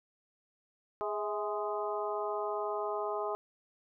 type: harmonic tone with a mistuned harmonic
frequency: 207.7 Hz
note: G#3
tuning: in tune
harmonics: 2 / 3 / 4 / 5 / 6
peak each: -36 / -38 / -39 / -40 / -41 dBFS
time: 1.01-3.35 s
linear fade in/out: 0 ms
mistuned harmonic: 3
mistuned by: +60 cents
effects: none